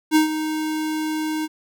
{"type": "tone with ADSR envelope", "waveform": "square", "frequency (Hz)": 311.1, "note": "D#4", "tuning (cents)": 0, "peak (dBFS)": -12, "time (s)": [0.11, 1.48], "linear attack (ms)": 46, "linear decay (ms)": 120, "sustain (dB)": -11, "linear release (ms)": 36, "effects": []}